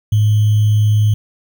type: tone with sample-and-hold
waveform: sine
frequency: 106.1 Hz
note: G#2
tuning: 38 cents sharp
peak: -9 dBFS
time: 0.12-1.14 s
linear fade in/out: 5 ms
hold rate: 3150 Hz
effects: none